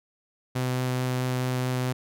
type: tone with vibrato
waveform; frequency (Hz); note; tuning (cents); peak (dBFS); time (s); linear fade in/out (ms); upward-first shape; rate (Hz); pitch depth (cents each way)
sawtooth; 127.1; C3; -50; -21; 0.55-1.93; 10; triangle; 4.6; 8
effects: none